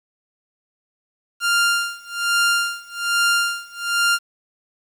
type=tone with tremolo; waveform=sawtooth; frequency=1396.9 Hz; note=F6; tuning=in tune; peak=-11 dBFS; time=1.4-4.19 s; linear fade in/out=50 ms; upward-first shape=sine; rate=1.2 Hz; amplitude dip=95%; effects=low-pass 12000 Hz 12 dB/octave + 8-bit